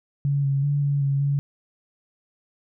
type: tone with pitch steps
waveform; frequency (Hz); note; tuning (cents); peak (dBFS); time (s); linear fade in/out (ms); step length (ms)
sine; 141.3 / 138.1 / 143.6 / 142 / 138.9 / 141.3; C#3 / C#3 / D3 / C#3 / C#3 / C#3; +34 / -6 / -39 / +42 / +4 / +34; -19; 0.25-1.39; 0; 190
effects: none